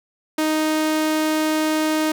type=tone; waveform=sawtooth; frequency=311.1 Hz; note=D#4; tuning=in tune; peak=-14 dBFS; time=0.38-2.12 s; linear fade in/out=5 ms; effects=none

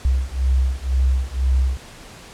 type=beating tone pair; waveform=sine; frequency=64.2 / 66.2 Hz; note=C2 / C2; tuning=-32 / +21 cents; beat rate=2 Hz; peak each=-19 dBFS; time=0.05-1.77 s; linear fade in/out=0 ms; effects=pink hiss -41 dBFS RMS until 2.33 s + low-pass 9000 Hz 12 dB/octave

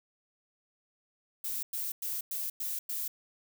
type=noise bursts; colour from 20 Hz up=violet; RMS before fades=-35 dBFS; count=6; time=1.44-3.08 s; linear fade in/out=5 ms; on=190 ms; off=100 ms; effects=none

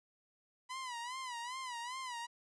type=tone with vibrato; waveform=sawtooth; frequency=993 Hz; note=B5; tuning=9 cents sharp; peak=-37 dBFS; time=0.69-2.27 s; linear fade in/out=20 ms; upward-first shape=sine; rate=2.5 Hz; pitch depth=110 cents each way; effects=resampled to 22050 Hz + 12-bit

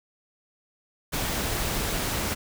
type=noise; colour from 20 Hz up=pink; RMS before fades=-28 dBFS; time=1.12-2.35 s; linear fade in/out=20 ms; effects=none

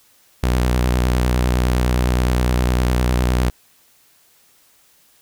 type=tone with vibrato; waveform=sawtooth; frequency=61.74 Hz; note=B1; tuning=in tune; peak=-11 dBFS; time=0.43-3.5 s; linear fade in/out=5 ms; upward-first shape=sine; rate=9.8 Hz; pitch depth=44 cents each way; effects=white hiss -55 dBFS RMS until 5.21 s

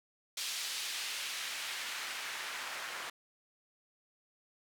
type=noise with band-pass filter sweep; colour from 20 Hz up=white; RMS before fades=-40 dBFS; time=0.37-3.1 s; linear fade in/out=5 ms; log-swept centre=3900 to 1300 Hz; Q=0.94; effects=none

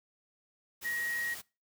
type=tone in noise; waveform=sine; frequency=1893 Hz; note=A#6; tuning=26 cents sharp; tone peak=-32 dBFS; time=0.84-1.35 s; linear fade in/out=20 ms; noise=white; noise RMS=-44 dBFS; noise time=0.81-1.42 s; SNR=+9 dB; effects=noise-tail reverb RT60 0.3 s tail -23 dB re dry

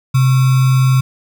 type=tone with sample-and-hold; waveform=sine; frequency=130.5 Hz; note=C3; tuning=4 cents flat; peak=-8 dBFS; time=0.14-1.01 s; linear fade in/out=10 ms; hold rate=1225 Hz; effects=none

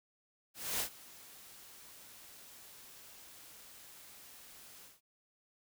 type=noise with ADSR envelope; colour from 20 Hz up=white; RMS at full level=-34 dBFS; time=0.54-5.01 s; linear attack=260 ms; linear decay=91 ms; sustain=-21 dB; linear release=170 ms; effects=none

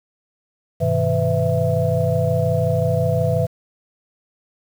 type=tone cluster; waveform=sine; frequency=101.1 / 126.8 / 159.9 / 503 / 661 Hz; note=G#2 / B2 / D#3 / B4 / E5; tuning=-46 / +46 / +48 / +32 / +5 cents; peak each=-22 dBFS; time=0.8-3.47 s; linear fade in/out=20 ms; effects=tanh soft clip ceiling -4 dBFS + 7-bit

